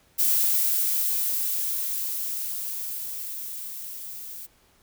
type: noise with level ramp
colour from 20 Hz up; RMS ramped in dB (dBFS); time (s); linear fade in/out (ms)
violet; -21 to -39; 0.18-4.47; 20
effects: pink hiss -61 dBFS RMS until 4.82 s